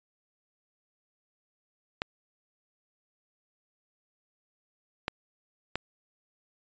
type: clicks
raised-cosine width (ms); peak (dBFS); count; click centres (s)
0.3; -13; 3; 2.019 / 5.081 / 5.756
effects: resampled to 16000 Hz